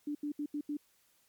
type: tone bursts at uneven times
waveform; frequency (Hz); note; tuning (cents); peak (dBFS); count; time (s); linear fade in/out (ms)
sine; 293.7; D4; 0; -33; 5; 0.07-0.15 / 0.23-0.32 / 0.39-0.46 / 0.54-0.61 / 0.69-0.77; 5
effects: white hiss -70 dBFS RMS until 1.28 s + MP3 96 kbps